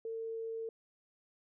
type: tone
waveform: sine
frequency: 451.5 Hz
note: A4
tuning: 45 cents sharp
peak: -37 dBFS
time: 0.05-0.69 s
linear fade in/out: 2 ms
effects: none